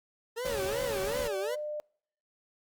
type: tone with vibrato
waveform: 40% pulse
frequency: 440 Hz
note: A4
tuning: in tune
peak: -32 dBFS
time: 0.36-1.56 s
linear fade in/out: 20 ms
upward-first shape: sine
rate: 2.7 Hz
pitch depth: 260 cents each way
type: noise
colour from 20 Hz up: pink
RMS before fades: -39 dBFS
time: 0.45-1.28 s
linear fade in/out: 5 ms
type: tone with pitch glide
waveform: sine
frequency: 557 to 600.4 Hz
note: C#5 to D5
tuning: +8 to +38 cents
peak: -33 dBFS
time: 0.45-1.8 s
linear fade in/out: 0 ms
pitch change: +130 cents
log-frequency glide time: 0.96-1.56 s
effects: noise-tail reverb RT60 0.6 s tail -26 dB re dry + Opus 48 kbps